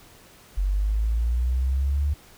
sine linear sweep, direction up, 46.25 to 73.6 Hz, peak -20 dBFS, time 0.57-2.14 s, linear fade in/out 10 ms, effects pink hiss -51 dBFS RMS until 2.37 s

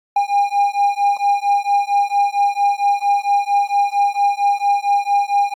triangle beating tone pair, 806 / 810.4 Hz, G5 / G#5, +48 / -43 cents, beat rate 4.4 Hz, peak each -15 dBFS, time 0.16-5.54 s, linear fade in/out 5 ms, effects AAC 64 kbps

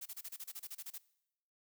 blue noise bursts, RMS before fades -45 dBFS, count 13, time 0.01-0.982 s, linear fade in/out 10 ms, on 48 ms, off 29 ms, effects noise-tail reverb RT60 0.8 s tail -20 dB re dry

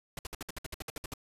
pink noise bursts, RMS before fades -39 dBFS, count 13, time 0.17-1.138 s, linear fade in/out 2 ms, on 20 ms, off 59 ms, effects resampled to 32000 Hz

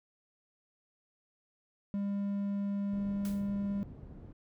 triangle tone, 200.5 Hz, G3, 39 cents sharp, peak -29 dBFS, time 1.94-3.83 s, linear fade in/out 0 ms
white low-pass noise, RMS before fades -48 dBFS, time 2.92-4.33 s, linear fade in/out 10 ms, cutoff 190 Hz, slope 12 dB/octave
white noise with exponential decay, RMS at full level -45 dBFS, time 3.25-3.52 s, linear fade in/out 0 ms, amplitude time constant 58 ms
effects none

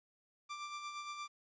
sawtooth tone with tremolo, 1179 Hz, D6, 6 cents sharp, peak -37 dBFS, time 0.49-1.28 s, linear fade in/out 20 ms, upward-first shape sine, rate 8.6 Hz, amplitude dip 45%, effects resampled to 16000 Hz + 12-bit

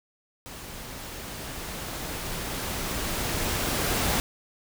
pink noise with level ramp, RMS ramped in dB -41 to -25 dBFS, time 0.46-4.2 s, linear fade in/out 0 ms, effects none

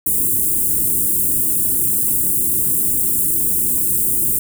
white band-stop noise, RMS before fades -17 dBFS, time 0.06-4.39 s, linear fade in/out 5 ms, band 390 to 8200 Hz, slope 48 dB/octave, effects none

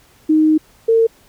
sine tone pair in turn, 311.1 / 453.6 Hz, D#4 / A#4, 0 / -47 cents, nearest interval perfect fifth, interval 653 cents, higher second, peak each -9 dBFS, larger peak neither, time 0.29-0.58 / 0.88-1.07 s, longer first, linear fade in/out 10 ms, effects pink hiss -51 dBFS RMS until 1.28 s

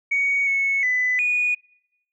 sine tone with pitch steps, 2239 / 2202 / 2001 / 2462 Hz, C#7 / C#7 / B6 / D#7, +17 / -12 / +22 / -19 cents, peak -17 dBFS, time 0.11-1.55 s, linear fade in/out 10 ms, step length 360 ms, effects noise-tail reverb RT60 0.9 s tail -26 dB re dry + tanh soft clip ceiling -13 dBFS

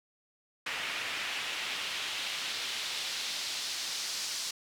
pink noise with band-pass filter sweep, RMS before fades -36 dBFS, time 0.66-4.51 s, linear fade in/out 5 ms, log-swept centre 2300 to 5300 Hz, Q 1.5, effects none

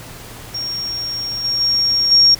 sine tone with level steps, 5560 Hz, F8, 9 cents flat, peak -21 / -16 / -13 / -7 dBFS, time 0.54-2.35 s, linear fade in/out 10 ms, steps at 1.44 / 1.6 / 2.11 s, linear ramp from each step 10 ms, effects added 117 Hz sine -40 dBFS peak until 2.39 s + pink hiss -36 dBFS RMS until 2.39 s

